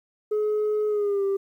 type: tone with pitch glide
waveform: sine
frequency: 424.1 to 393.4 Hz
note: G#4 to G4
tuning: +36 to +6 cents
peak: -19 dBFS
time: 0.31-1.37 s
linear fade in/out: 10 ms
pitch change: -130 cents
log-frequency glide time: 0.88-1.24 s
effects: tanh soft clip ceiling -20 dBFS + 10-bit